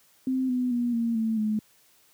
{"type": "tone with pitch steps", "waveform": "sine", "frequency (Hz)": [260.2, 250.3, 240.8, 231.7, 222.9, 214.4], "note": ["C4", "B3", "B3", "A#3", "A3", "A3"], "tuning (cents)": [-9, 23, -44, -10, 23, -45], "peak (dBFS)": -23, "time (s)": [0.27, 1.59], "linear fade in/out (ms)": 2, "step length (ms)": 220, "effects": ["white hiss -61 dBFS RMS until 2.13 s", "high-pass 80 Hz 12 dB/octave"]}